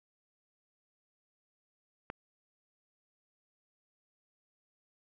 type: click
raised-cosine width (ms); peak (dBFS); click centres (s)
0.5; -23; 2.101
effects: none